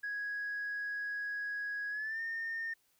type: tone with pitch glide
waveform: sine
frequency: 1661.2 to 1822 Hz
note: G#6 to A#6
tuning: 0 to -40 cents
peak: -34 dBFS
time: 0.03-2.74 s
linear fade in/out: 10 ms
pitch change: +160 cents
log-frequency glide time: 1.9-2.21 s
effects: tanh soft clip ceiling -32 dBFS + white hiss -73 dBFS RMS until 2.99 s